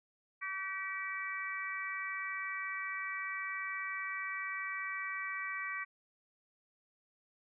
harmonic tone with a mistuned harmonic, 383.4 Hz, G4, 38 cents flat, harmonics 3 / 4 / 5 / 6, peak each -43 / -45 / -40 / -42 dBFS, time 0.41-5.85 s, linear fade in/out 20 ms, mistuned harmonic 5, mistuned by +16 cents, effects none

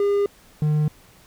triangle tone pair in turn, 404.4 / 151.48 Hz, G#4 / D#3, -46 / -46 cents, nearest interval octave + perfect fourth, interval 1700 cents, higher first, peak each -15 / -15 dBFS, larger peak neither, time 0-0.26 / 0.62-0.88 s, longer neither, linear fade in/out 2 ms, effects pink hiss -52 dBFS RMS until 1.26 s

